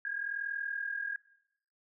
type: tone pair together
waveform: sine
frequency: 1620.4 / 1661.2 Hz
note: G#6 / G#6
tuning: -43 / 0 cents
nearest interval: unison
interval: 43 cents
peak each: -35 / -38 dBFS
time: 0.05-1.16 s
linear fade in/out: 2 ms
effects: noise-tail reverb RT60 0.8 s tail -21 dB re dry